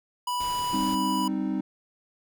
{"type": "tone", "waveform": "square", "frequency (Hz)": 984, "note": "B5", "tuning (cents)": -7, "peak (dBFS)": -27, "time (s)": [0.27, 1.28], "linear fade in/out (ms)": 5}
{"type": "noise", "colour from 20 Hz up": "pink", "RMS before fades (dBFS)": -41, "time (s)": [0.4, 0.95], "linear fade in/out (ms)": 5}
{"type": "chord", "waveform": "triangle", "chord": "C minor", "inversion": "second", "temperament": "equal", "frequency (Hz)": [196, 261.6, 311.1], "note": ["G3", "C4", "Eb4"], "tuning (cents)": [0, 0, 0], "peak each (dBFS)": -28, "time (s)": [0.73, 1.61], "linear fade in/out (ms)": 5}
{"effects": []}